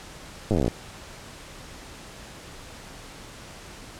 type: slowing click train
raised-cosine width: 2 ms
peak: -10 dBFS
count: 14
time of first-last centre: 0.51-0.68 s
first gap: 9 ms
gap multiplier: 1.06
effects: pink hiss -43 dBFS RMS until 3.99 s + low-pass 9000 Hz 12 dB/octave